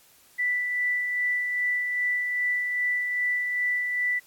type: tone with tremolo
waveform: sine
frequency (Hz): 1975.5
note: B6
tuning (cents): 0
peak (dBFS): -22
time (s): 0.38-4.2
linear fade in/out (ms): 20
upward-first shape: sine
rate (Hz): 2.5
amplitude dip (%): 35
effects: white hiss -57 dBFS RMS until 4.26 s + AAC 64 kbps